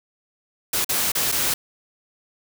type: noise with dropouts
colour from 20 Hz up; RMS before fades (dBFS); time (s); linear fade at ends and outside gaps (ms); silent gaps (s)
white; -22; 0.73-1.54; 5; 0.846-0.891 / 1.119-1.151 / 1.318-1.322
effects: none